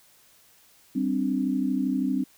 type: chord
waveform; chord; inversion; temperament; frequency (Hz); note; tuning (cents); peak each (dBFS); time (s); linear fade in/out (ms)
sine; G suspended fourth; none; just; 196 / 261.3 / 294; G3 / C4 / D4; 0 / -2 / +2; -29 / -25 / -29; 0.95-2.24; 10
effects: white hiss -58 dBFS RMS until 2.37 s